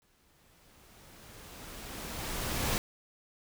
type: noise with exponential growth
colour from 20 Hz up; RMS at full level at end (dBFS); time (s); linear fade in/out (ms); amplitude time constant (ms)
pink; -30; 0.02-2.78; 0; 600
effects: none